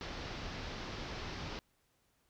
pink low-pass noise, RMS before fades -43 dBFS, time 0.01-1.59 s, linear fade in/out 0 ms, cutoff 5600 Hz, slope 48 dB/octave, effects pink hiss -75 dBFS RMS until 2.29 s

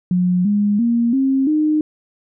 sine tone with pitch steps, 180 / 205.6 / 234.8 / 268.1 / 306.2 Hz, F#3 / G#3 / A#3 / C4 / D#4, -47 / -17 / +13 / +42 / -28 cents, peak -13 dBFS, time 0.11-1.81 s, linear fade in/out 2 ms, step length 340 ms, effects none

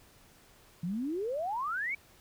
sine exponential sweep, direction up, 162.5 to 2330 Hz, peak -31 dBFS, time 0.83-1.95 s, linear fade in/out 5 ms, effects pink hiss -60 dBFS RMS until 2.2 s

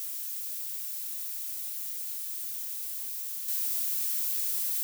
violet noise with level steps, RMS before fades -36 / -30 dBFS, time 0-4.83 s, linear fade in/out 0 ms, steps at 3.48 s, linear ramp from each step 5 ms, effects none

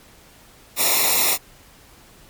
white noise with comb filter, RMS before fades -18 dBFS, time 0.76-1.38 s, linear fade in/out 50 ms, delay 0.64 ms, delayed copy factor -0.9, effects pink hiss -49 dBFS RMS until 2.29 s + MP3 96 kbps

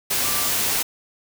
sine tone in noise, 1174.7 Hz, D6, in tune, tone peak -33 dBFS, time 0.23-0.5 s, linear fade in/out 10 ms, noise white, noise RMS -22 dBFS, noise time 0.1-0.83 s, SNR -14 dB, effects none

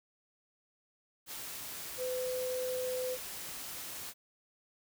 sine tone in noise, 507 Hz, B4, 45 cents sharp, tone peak -33 dBFS, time 1.97-3.18 s, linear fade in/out 50 ms, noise white, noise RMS -43 dBFS, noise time 1.26-4.14 s, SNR +7 dB, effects none

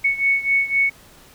sine beating tone pair, 2214 / 2217.9 Hz, C#7 / C#7, -3 / 0 cents, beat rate 3.9 Hz, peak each -18 / -21 dBFS, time 0.04-0.9 s, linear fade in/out 10 ms, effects pink hiss -48 dBFS RMS until 1.34 s

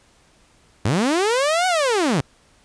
sawtooth linear two-way sweep, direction up then down, 87.31 to 754 to 118.6 Hz, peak -13 dBFS, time 0.85-2.21 s, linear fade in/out 5 ms, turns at 1.67 s, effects pink hiss -56 dBFS RMS until 2.64 s + resampled to 22050 Hz

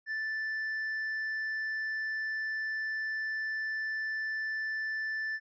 triangle tone, 1760 Hz, A6, in tune, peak -30 dBFS, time 0.06-5.4 s, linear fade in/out 50 ms, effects resampled to 16000 Hz

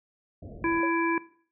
pink low-pass noise, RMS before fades -43 dBFS, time 0.42-0.82 s, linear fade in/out 5 ms, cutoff 690 Hz, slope 96 dB/octave
harmonic tone, 333.5 Hz, E4, 20 cents sharp, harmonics 1 / 3 / 5 / 7, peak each -25 / -30 / -32 / -33 dBFS, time 0.64-1.18 s, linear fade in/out 2 ms
sine tone with exponential decay, 554.4 Hz, C#5, in tune, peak -28 dBFS, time 0.83-0.95 s, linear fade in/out 1 ms, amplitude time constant 24 ms
effects noise-tail reverb RT60 0.5 s tail -19 dB re dry

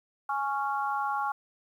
harmonic tone, 277.2 Hz, C#4, in tune, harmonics 3 / 4 / 5, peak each -30 / -32 / -34 dBFS, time 0.29-1.32 s, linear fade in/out 5 ms, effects 10-bit

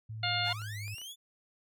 sine tone with pitch glide, 110 to 103.83 Hz, A2 to G#2, 0 to 0 cents, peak -38 dBFS, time 0.09-0.95 s, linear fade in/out 10 ms, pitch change -100 cents, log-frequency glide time 0.29-0.82 s
harmonic tone, 708 Hz, F5, 23 cents sharp, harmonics 1 / 2 / 3 / 4 / 5 / 6, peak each -36 / -36 / -36 / -36 / -36 / -36 dBFS, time 0.23-0.53 s, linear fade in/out 5 ms
clicks, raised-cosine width 0.3 ms, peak -38 dBFS, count 6, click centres 0.344 / 0.459 / 0.618 / 0.88 / 0.983 / 1.016 s
sawtooth linear sweep, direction up, 659.3 to 3530 Hz, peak -39 dBFS, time 0.43-1.16 s, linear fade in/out 50 ms
effects none

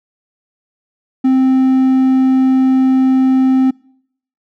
triangle tone, 261.6 Hz, C4, in tune, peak -6 dBFS, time 1.24-3.71 s, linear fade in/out 10 ms, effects noise-tail reverb RT60 0.7 s tail -26 dB re dry

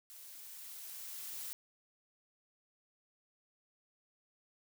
blue noise with level ramp, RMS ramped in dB -53 to -43 dBFS, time 0.1-1.53 s, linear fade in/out 0 ms, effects none

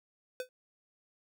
square tone with exponential decay, 506 Hz, B4, 42 cents sharp, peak -32 dBFS, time 0.4-0.49 s, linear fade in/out 1 ms, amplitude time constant 19 ms, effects none

